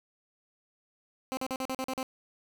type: tone bursts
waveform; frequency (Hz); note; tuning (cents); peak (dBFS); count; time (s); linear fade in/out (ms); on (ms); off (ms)
15% pulse; 261.6; C4; 0; -25; 8; 1.32-2.029; 0; 51; 43
effects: none